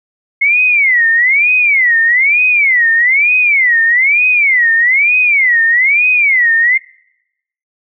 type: tone with vibrato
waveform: sine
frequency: 2136 Hz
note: C7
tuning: 35 cents sharp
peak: -7 dBFS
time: 0.41-6.78 s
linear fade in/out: 10 ms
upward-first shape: sine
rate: 1.1 Hz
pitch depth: 280 cents each way
effects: noise-tail reverb RT60 0.9 s tail -26 dB re dry